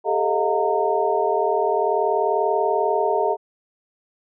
sine tone cluster, 400.7 / 441.1 / 629 / 711 / 919 Hz, G4 / A4 / D#5 / F5 / A#5, +38 / +4 / +19 / +31 / -25 cents, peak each -24 dBFS, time 0.04-3.37 s, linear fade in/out 50 ms, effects none

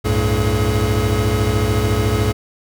square tone cluster, 65.6 / 97.7 / 111.5 / 224.3 / 425.1 Hz, C2 / G2 / A2 / A3 / G#4, +5 / -5 / +23 / +34 / +40 cents, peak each -23 / -20 / -21 / -27 / -23 dBFS, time 0.04-2.33 s, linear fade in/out 20 ms, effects none

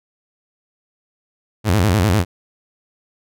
sawtooth tone with vibrato, 97.3 Hz, G2, 12 cents flat, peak -9 dBFS, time 1.64-2.25 s, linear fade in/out 50 ms, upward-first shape square, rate 10 Hz, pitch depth 190 cents each way, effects none

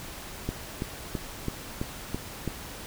click train, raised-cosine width 3 ms, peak -16 dBFS, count 7, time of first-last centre 0.49-2.477 s, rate 3.02 Hz, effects pink hiss -41 dBFS RMS until 2.86 s

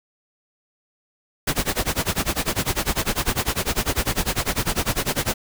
pink noise with tremolo, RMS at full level -20 dBFS, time 1.47-5.34 s, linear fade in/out 5 ms, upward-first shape sine, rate 10 Hz, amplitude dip 95%, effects none

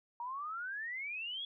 sine exponential sweep, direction up, 932.3 to 3408 Hz, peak -38 dBFS, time 0.2-1.45 s, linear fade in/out 2 ms, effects none

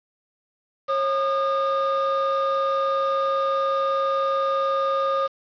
triangle tone pair together, 543.9 / 1221 Hz, C#5 / D#6, -33 / -33 cents, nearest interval octave + major second, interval 1400 cents, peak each -21 dBFS, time 0.88-5.28 s, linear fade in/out 20 ms, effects resampled to 11025 Hz + 7-bit

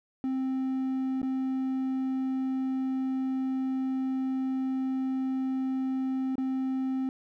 triangle tone with dropouts, 262.7 Hz, C4, 7 cents sharp, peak -25 dBFS, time 0.24-7.09 s, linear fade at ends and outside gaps 1 ms, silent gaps 1.217-1.229 / 6.355-6.381 s, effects none

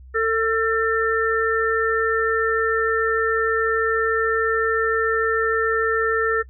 harmonic tone, 448.3 Hz, A4, 32 cents sharp, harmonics 1 / 3 / 4, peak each -20 / -23 / -23 dBFS, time 0.14-6.43 s, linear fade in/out 20 ms, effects noise-tail reverb RT60 0.1 s tail -22 dB re dry + added 64 Hz sine -40 dBFS peak until 6.49 s

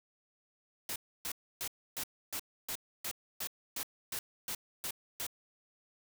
white noise bursts, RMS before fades -38 dBFS, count 13, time 0.89-5.267 s, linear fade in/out 2 ms, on 69 ms, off 290 ms, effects none

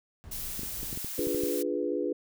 brown noise with tremolo, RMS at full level -44 dBFS, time 0.24-0.97 s, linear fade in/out 0 ms, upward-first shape sine, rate 5.4 Hz, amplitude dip 25%
blue noise, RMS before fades -37 dBFS, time 0.31-1.63 s, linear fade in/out 10 ms
clicks, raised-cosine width 3 ms, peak -26 dBFS, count 10, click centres 0.594 / 0.633 / 0.831 / 0.929 / 0.975 / 1.046 / 1.192 / 1.271 / 1.347 / 1.436 s
sine chord, D diminished seventh, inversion none, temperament equal, 293.7 / 349.2 / 415.3 / 493.9 Hz, D4 / F4 / Ab4 / Cb5, 0 / 0 / 0 / 0 cents, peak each -33 dBFS, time 1.18-2.13 s, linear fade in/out 5 ms
effects none

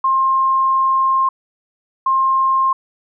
sine tone pair in turn, 1062 / 1062 Hz, C6 / C6, +25 / +25 cents, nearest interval unison, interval 0 cents, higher neither, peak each -12 dBFS, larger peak neither, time 0.04-1.29 / 2.06-2.73 s, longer first, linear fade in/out 5 ms, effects none

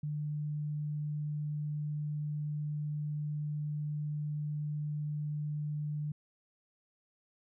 sine tone, 149.3 Hz, D3, 29 cents sharp, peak -33 dBFS, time 0.03-6.12 s, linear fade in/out 5 ms, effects none

